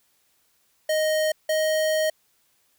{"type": "tone pair in turn", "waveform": "square", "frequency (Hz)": [622.3, 625.2], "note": ["D#5", "D#5"], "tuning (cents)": [0, 8], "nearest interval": "unison", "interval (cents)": 8, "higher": "second", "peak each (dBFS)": [-21, -21], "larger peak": "neither", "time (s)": [[0.89, 1.32], [1.49, 2.1]], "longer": "second", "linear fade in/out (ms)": 5, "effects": ["white hiss -66 dBFS RMS until 2.78 s"]}